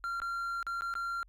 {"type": "tone with dropouts", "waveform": "triangle", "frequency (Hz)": 1379, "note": "F6", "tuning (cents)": -22, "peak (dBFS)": -31, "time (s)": [0.04, 1.23], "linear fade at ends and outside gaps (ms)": 0, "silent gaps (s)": [[0.201, 0.218], [0.628, 0.667], [0.809, 0.82], [0.939, 0.953]], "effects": ["added 44 Hz sine -57 dBFS peak until 1.28 s"]}